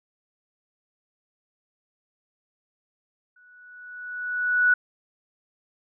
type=tone with exponential growth; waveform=sine; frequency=1474 Hz; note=F#6; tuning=7 cents flat; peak=-14 dBFS; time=3.36-4.74 s; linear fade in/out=5 ms; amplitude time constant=300 ms; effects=none